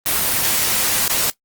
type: noise with dropouts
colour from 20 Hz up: white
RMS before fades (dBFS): -18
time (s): 0.06-1.3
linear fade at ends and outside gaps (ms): 0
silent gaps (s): 1.079-1.098
effects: noise-tail reverb RT60 0.1 s tail -17 dB re dry + Opus 24 kbps